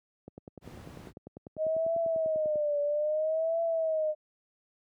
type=click train; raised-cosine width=2 ms; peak=-30 dBFS; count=24; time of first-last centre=0.28-2.557 s; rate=10.1 Hz
type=noise; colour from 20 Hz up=brown; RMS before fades=-41 dBFS; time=0.61-1.13 s; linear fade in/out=50 ms
type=tone with vibrato; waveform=sine; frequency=622.3 Hz; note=D#5; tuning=in tune; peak=-26 dBFS; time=1.57-4.15 s; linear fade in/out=50 ms; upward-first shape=triangle; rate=0.61 Hz; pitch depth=130 cents each way
effects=high-pass 100 Hz 12 dB/octave